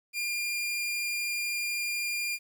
sawtooth tone, 2404 Hz, D7, 40 cents sharp, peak -26 dBFS, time 0.13-2.39 s, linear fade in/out 50 ms, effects 10-bit

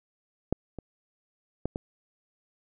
clicks, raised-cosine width 2 ms, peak -11 / -24 / -15 / -18 dBFS, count 4, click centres 0.526 / 0.787 / 1.656 / 1.759 s, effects none

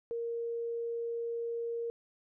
sine tone, 466.2 Hz, A#4, in tune, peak -33 dBFS, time 0.11-1.9 s, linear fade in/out 0 ms, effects none

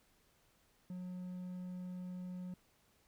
triangle tone, 181.3 Hz, F#3, 35 cents flat, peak -40 dBFS, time 0.9-2.54 s, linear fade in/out 2 ms, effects pink hiss -72 dBFS RMS until 3.07 s

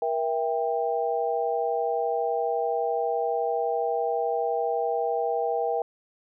sine chord, E diminished, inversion second, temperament just, 474.7 / 659.3 / 791.1 Hz, Bb4 / E5 / G5, +31 / 0 / +16 cents, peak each -27 / -29 / -28 dBFS, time 0.02-5.82 s, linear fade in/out 2 ms, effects none

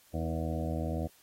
harmonic tone with a mistuned harmonic, 80.9 Hz, E2, 32 cents flat, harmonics 1 / 2 / 3 / 4 / 6 / 7 / 8 / 9, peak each -34 / -37 / -39 / -40 / -42 / -42 / -43 / -44 dBFS, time 0.13-1.08 s, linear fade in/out 20 ms, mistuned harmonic 4, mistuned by -17 cents, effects white hiss -62 dBFS RMS until 1.22 s + AAC 48 kbps

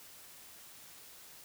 silence, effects white hiss -54 dBFS RMS until 1.44 s

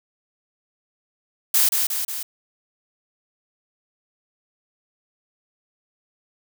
blue noise with echo, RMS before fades -17 dBFS, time 1.54-1.69 s, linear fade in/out 5 ms, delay 180 ms, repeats 3, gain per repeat -4 dB, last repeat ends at 2.23 s, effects none

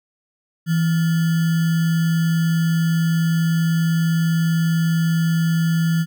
sine tone with sample-and-hold, 164.81 Hz, E3, in tune, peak -15 dBFS, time 0.66-6.06 s, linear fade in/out 50 ms, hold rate 1575 Hz, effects none

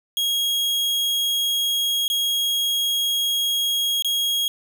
40% pulse tone with dropouts, 3285 Hz, G#7, 20 cents flat, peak -19 dBFS, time 0.17-4.48 s, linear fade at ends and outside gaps 1 ms, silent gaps 2.08-2.1 / 4.023-4.046 s, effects none

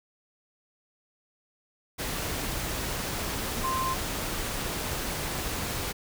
sine tone in noise, 1046.5 Hz, C6, in tune, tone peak -27 dBFS, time 3.63-3.95 s, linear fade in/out 20 ms, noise pink, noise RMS -32 dBFS, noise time 1.98-5.93 s, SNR +2 dB, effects none

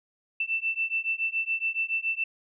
sine beating tone pair, 2665 / 2672.1 Hz, E7 / E7, +18 / +23 cents, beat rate 7.1 Hz, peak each -29 dBFS, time 0.4-2.24 s, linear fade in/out 5 ms, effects none

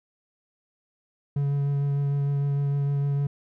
triangle tone with vibrato, 141.4 Hz, C#3, 35 cents sharp, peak -20 dBFS, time 1.36-3.27 s, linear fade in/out 5 ms, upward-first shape triangle, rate 6.6 Hz, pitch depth 15 cents each way, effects none

